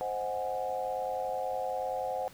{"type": "chord", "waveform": "sine", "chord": "Ab dominant seventh", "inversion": "first", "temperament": "equal", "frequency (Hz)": [523.3, 622.3, 740, 830.6], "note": ["C5", "Eb5", "Gb5", "Ab5"], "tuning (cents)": [0, 0, 0, 0], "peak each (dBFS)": [-35, -40, -34, -40], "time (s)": [0.01, 2.28], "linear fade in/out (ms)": 0, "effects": ["pink hiss -55 dBFS RMS until 2.33 s"]}